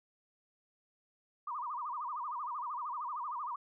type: tone with vibrato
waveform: sine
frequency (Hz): 1081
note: C#6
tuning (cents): -44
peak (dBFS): -36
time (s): 1.47-3.56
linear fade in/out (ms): 5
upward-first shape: sine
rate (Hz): 13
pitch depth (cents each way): 240
effects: none